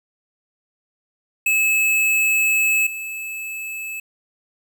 square tone pair in turn, 2596 / 2606 Hz, E7 / E7, -27 / -20 cents, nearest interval unison, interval 7 cents, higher second, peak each -16 / -28 dBFS, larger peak first, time 1.46-2.87 / 2.87-4 s, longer first, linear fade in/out 5 ms, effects 9-bit

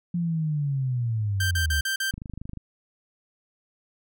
sine linear sweep, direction down, 175.6 to 70.2 Hz, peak -23 dBFS, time 0.14-1.81 s, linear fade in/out 5 ms
sawtooth tone bursts, 1568 Hz, G6, in tune, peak -21 dBFS, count 5, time 1.4-2.11 s, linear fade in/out 5 ms, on 110 ms, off 40 ms
click train, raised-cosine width 5 ms, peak -24 dBFS, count 12, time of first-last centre 2.14-2.573 s, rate 25.4 Hz
effects none

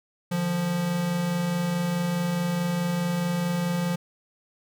square tone pair together, 150 / 174.71 Hz, D3 / F3, +37 / +1 cents, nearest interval minor third, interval 264 cents, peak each -34 / -25 dBFS, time 0.31-3.96 s, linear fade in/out 10 ms, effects none

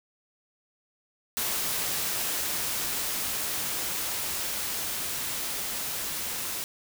white noise with level ramp, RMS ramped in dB -29 to -33 dBFS, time 1.37-6.64 s, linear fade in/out 0 ms, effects none

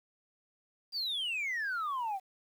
sine exponential sweep, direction down, 4851 to 740 Hz, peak -30 dBFS, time 0.92-2.2 s, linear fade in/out 50 ms, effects tanh soft clip ceiling -30 dBFS + 10-bit

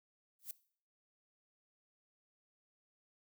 violet noise with exponential growth, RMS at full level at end -39 dBFS, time 0.39-0.51 s, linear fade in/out 2 ms, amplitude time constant 25 ms, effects noise-tail reverb RT60 0.5 s tail -19 dB re dry

